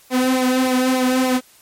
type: tone with flanger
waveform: sawtooth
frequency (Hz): 256.1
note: C4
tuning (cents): -37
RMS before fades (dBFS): -17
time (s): 0.1-1.41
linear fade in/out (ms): 50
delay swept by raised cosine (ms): 0.61 to 3.01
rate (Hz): 3.4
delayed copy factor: -0.75
effects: white hiss -50 dBFS RMS until 1.61 s + MP3 64 kbps